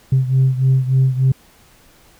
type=beating tone pair; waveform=sine; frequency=130.81 / 134.21 Hz; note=C3 / C3; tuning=0 / +44 cents; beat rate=3.4 Hz; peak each=-12 / -16 dBFS; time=0.12-1.32 s; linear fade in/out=5 ms; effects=tanh soft clip ceiling -7 dBFS + pink hiss -50 dBFS RMS until 2.19 s